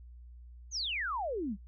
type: exponential sweep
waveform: sine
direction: down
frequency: 6660 to 178.6 Hz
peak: -32 dBFS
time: 0.71-1.57 s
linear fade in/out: 50 ms
effects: noise-tail reverb RT60 0.1 s tail -23 dB re dry + added 60 Hz sine -48 dBFS peak until 1.67 s